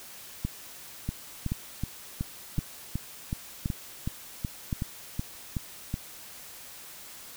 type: two click trains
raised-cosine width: 5 ms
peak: -17 / -16 dBFS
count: 14 / 5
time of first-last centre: 1.09-5.941 / 0.45-4.728 s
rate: 2.68 / 0.935 Hz
effects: white hiss -46 dBFS RMS until 7.36 s